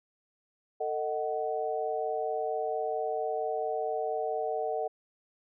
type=chord; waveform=sine; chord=D# diminished; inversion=second; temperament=just; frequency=448 / 622.3 / 746.7 Hz; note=A4 / D#5 / F#5; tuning=+31 / 0 / +16 cents; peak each=-33 / -34 / -33 dBFS; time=0.8-4.88 s; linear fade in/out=10 ms; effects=none